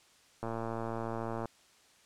click train, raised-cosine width 1 ms, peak -23 dBFS, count 118, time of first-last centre 0.43-1.456 s, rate 114 Hz, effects white hiss -63 dBFS RMS until 2.05 s + low-pass 8000 Hz 12 dB/octave

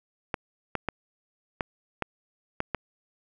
clicks, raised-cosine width 0.5 ms, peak -12 dBFS, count 7, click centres 0.342 / 0.753 / 0.887 / 1.608 / 2.023 / 2.604 / 2.747 s, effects none

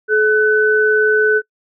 sine tone pair together, 428.9 / 1503 Hz, A4 / F#6, -44 / +27 cents, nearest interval octave + minor seventh, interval 2171 cents, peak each -13 dBFS, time 0.08-1.42 s, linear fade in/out 50 ms, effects noise-tail reverb RT60 0.1 s tail -26 dB re dry

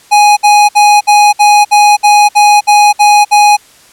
square tone bursts, 830.6 Hz, G#5, in tune, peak -3 dBFS, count 11, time 0.11-3.57 s, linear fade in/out 20 ms, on 260 ms, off 60 ms, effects white hiss -41 dBFS RMS until 3.92 s + low-pass 10000 Hz 12 dB/octave

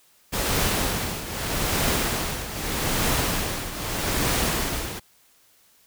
pink noise with tremolo, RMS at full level -22 dBFS, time 0.32-5 s, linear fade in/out 20 ms, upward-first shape triangle, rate 0.81 Hz, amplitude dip 75%, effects white hiss -59 dBFS RMS until 5.86 s

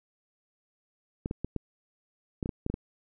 clicks, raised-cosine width 3 ms, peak -18 dBFS, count 10, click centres 1.259 / 1.311 / 1.446 / 1.563 / 2.428 / 2.459 / 2.492 / 2.664 / 2.7 / 2.741 s, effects none

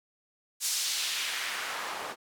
white noise with band-pass filter sweep, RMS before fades -33 dBFS, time 0.6-2.16 s, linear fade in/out 50 ms, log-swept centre 6800 to 690 Hz, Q 1.1, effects none

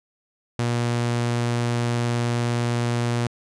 sawtooth tone, 119.4 Hz, A#2, 42 cents sharp, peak -17 dBFS, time 0.59-3.27 s, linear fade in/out 0 ms, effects resampled to 22050 Hz

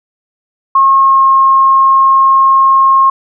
sine tone with pitch glide, 1082 to 1075.1 Hz, C#6 to C6, -42 to +47 cents, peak -4 dBFS, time 0.75-3.1 s, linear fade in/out 5 ms, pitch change -11 cents, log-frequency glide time 1-1.24 s, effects none

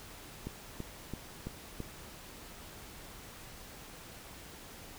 click train, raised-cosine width 3 ms, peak -25 dBFS, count 5, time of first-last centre 0.47-1.803 s, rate 3 Hz, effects pink hiss -50 dBFS RMS until 4.98 s

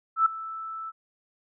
sine tone with ADSR envelope, 1318.5 Hz, E6, in tune, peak -15 dBFS, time 0.16-0.92 s, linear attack 98 ms, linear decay 7 ms, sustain -18 dB, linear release 34 ms, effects none

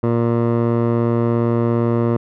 15% pulse tone with low-pass filter, 117.3 Hz, A#2, 11 cents sharp, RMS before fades -17 dBFS, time 0.03-2.17 s, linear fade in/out 5 ms, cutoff 890 Hz, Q 1, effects none

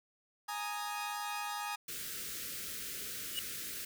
sawtooth chord, Ab suspended second, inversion none, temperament equal, 830.6 / 932.3 / 1244.5 Hz, Ab5 / Bb5 / Eb6, 0 / 0 / 0 cents, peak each -36 / -40 / -38 dBFS, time 0.48-1.76 s, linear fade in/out 10 ms
white band-stop noise, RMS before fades -42 dBFS, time 1.88-3.85 s, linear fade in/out 5 ms, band 530 to 1300 Hz, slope 48 dB/octave
square tone with exponential growth, 2922 Hz, F#7, 22 cents flat, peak -31 dBFS, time 3.29-3.39 s, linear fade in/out 0 ms, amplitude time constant 21 ms
effects none

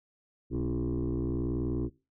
sine tone with frequency modulation, 203.4 Hz, G#3, 36 cents flat, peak -26 dBFS, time 0.5-1.9 s, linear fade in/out 50 ms, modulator 60.8 Hz, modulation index 2.8, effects noise-tail reverb RT60 0.3 s tail -22 dB re dry + tanh soft clip ceiling -26 dBFS

